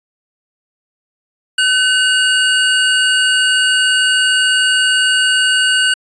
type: tone pair together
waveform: square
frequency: 1516.6 / 2863 Hz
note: F#6 / F7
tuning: +42 / +42 cents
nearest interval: major seventh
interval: 1100 cents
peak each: -14 / -14 dBFS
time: 1.58-5.94 s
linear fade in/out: 5 ms
effects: resampled to 22050 Hz